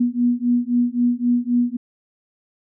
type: beating tone pair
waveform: sine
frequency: 240.6 / 244.4 Hz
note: B3 / B3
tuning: -45 / -18 cents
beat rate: 3.8 Hz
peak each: -19 dBFS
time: 0-1.77 s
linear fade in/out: 10 ms
effects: none